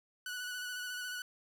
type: tone with vibrato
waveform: sawtooth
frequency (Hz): 1480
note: F#6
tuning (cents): 0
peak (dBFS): -35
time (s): 0.26-1.22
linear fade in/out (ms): 2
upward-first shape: square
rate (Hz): 14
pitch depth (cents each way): 18
effects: none